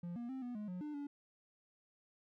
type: tone with pitch steps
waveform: triangle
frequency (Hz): 173.5 / 237.9 / 263.1 / 244.6 / 210.3 / 180.7 / 298.7 / 286.5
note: F3 / A#3 / C4 / B3 / G#3 / F#3 / D4 / D4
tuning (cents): -11 / +35 / +10 / -16 / +22 / -41 / +29 / -43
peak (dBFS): -39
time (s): 0.03-1.07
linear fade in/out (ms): 5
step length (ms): 130
effects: none